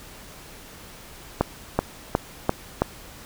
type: accelerating click train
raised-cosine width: 1 ms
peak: -4 dBFS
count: 5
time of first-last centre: 1.41-2.82 s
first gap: 380 ms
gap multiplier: 0.95
effects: pink hiss -44 dBFS RMS until 3.25 s